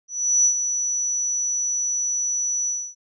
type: tone with ADSR envelope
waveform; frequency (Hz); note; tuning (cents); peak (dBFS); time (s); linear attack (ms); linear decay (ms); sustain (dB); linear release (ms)
sine; 5920; F#8; 0; -13; 0.08-2.95; 370; 85; -8; 270
effects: none